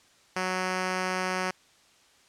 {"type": "tone", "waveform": "5% pulse", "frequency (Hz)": 185, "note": "F#3", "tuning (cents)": 0, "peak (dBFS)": -16, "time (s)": [0.36, 1.51], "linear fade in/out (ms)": 5, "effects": ["white hiss -60 dBFS RMS until 2.28 s", "low-pass 7000 Hz 12 dB/octave"]}